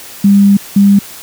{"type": "tone bursts at uneven times", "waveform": "sine", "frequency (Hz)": 200.1, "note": "G3", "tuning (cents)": 36, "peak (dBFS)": -3, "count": 2, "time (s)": [[0.24, 0.57], [0.76, 0.99]], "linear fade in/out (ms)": 5, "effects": ["white hiss -31 dBFS RMS until 1.22 s", "high-pass 60 Hz 12 dB/octave"]}